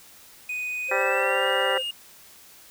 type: tone with pitch glide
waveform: triangle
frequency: 2489 to 2843 Hz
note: D#7 to F7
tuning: 0 to +30 cents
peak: -26 dBFS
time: 0.49-1.91 s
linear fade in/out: 5 ms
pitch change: +230 cents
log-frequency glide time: 0.86-1.47 s
type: tone with vibrato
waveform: triangle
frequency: 523.3 Hz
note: C5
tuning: in tune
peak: -24 dBFS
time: 0.88-1.83 s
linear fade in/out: 50 ms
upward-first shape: sine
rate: 17 Hz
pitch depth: 21 cents each way
type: harmonic tone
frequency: 196 Hz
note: G3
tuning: in tune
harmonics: 2 / 3 / 4 / 5 / 6 / 7 / 8 / 9 / 10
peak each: -32 / -33 / -30 / -34 / -35 / -31 / -32 / -33 / -30 dBFS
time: 0.91-1.78 s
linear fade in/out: 5 ms
effects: white hiss -50 dBFS RMS until 2.7 s